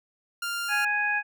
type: tone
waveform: sawtooth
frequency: 1396.9 Hz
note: F6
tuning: in tune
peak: -25 dBFS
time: 0.42-0.85 s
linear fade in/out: 5 ms
type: harmonic tone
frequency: 830.6 Hz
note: G#5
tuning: in tune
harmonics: 1 / 2 / 3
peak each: -31 / -25 / -29 dBFS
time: 0.68-1.23 s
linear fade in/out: 50 ms
effects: none